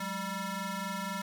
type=ring-modulated tone; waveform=20% pulse; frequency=392 Hz; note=G4; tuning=in tune; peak=-26 dBFS; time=0-1.22 s; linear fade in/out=5 ms; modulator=576 Hz; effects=none